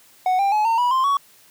triangle tone with pitch steps, 740 / 793.1 / 850 / 911 / 976.4 / 1046.5 / 1121.6 Hz, F#5 / G5 / G#5 / A#5 / B5 / C6 / C#6, 0 / +20 / +40 / -40 / -20 / 0 / +20 cents, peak -14 dBFS, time 0.26-1.17 s, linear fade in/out 2 ms, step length 130 ms, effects white hiss -52 dBFS RMS until 1.5 s + high-pass 80 Hz 12 dB/octave

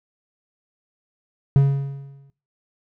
triangle tone with exponential decay, 138.59 Hz, C#3, in tune, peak -7 dBFS, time 1.56-2.3 s, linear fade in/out 0 ms, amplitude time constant 160 ms, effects noise-tail reverb RT60 0.3 s tail -19 dB re dry

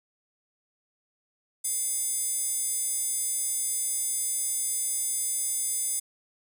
square tone with high-pass filter, 707 Hz, F5, 21 cents sharp, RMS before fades -29 dBFS, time 1.64-6 s, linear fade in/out 10 ms, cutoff 8700 Hz, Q 4.7, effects none

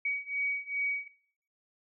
sine beating tone pair, 2259 / 2261.5 Hz, C#7 / C#7, +32 / +34 cents, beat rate 2.5 Hz, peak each -34 / -33 dBFS, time 0.05-1.08 s, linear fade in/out 5 ms, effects noise-tail reverb RT60 0.7 s tail -21 dB re dry

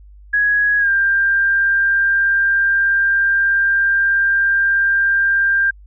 sine tone with pitch glide, 1666 to 1590.8 Hz, G#6 to G6, +5 to +25 cents, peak -12 dBFS, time 0.33-5.71 s, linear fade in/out 10 ms, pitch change -80 cents, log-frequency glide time 0.79-0.89 s, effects added 50 Hz sine -39 dBFS peak until 5.86 s

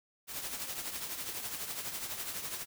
white noise with tremolo, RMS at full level -37 dBFS, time 0.27-2.66 s, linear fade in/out 50 ms, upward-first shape triangle, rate 12 Hz, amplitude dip 60%, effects none

